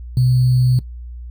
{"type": "tone with sample-and-hold", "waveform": "sine", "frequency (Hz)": 126.2, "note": "B2", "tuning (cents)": 38, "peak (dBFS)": -11, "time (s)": [0.17, 0.79], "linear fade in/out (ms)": 2, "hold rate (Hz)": 4410, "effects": ["noise-tail reverb RT60 0.1 s tail -17 dB re dry", "added 60 Hz sine -29 dBFS peak until 1.3 s"]}